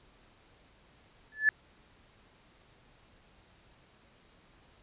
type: tone with exponential growth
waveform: sine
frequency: 1732 Hz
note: A6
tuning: 28 cents flat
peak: -17 dBFS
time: 1.32-1.49 s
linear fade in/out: 1 ms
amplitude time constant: 36 ms
effects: pink hiss -62 dBFS RMS until 4.82 s + resampled to 8000 Hz